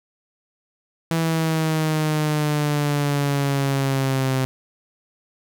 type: exponential sweep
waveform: sawtooth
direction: down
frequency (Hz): 164.81 to 130.81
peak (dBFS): -15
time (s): 1.11-4.45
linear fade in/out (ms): 0
effects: none